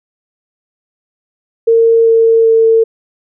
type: tone with pitch steps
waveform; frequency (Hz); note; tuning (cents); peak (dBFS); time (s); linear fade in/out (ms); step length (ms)
sine; 457 / 453.8 / 450.7; A#4 / A#4 / A4; -34 / -47 / +42; -5; 1.67-2.84; 10; 390
effects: none